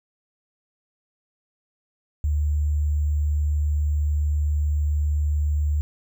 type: tone with sample-and-hold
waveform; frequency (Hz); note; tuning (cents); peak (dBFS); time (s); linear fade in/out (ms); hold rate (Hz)
sine; 74.4; D2; +23; -19; 2.24-5.81; 0; 7350
effects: none